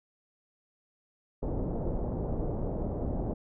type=low-pass noise; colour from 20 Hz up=pink; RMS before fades=-32 dBFS; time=1.42-3.34 s; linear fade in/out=10 ms; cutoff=660 Hz; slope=24 dB/octave; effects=none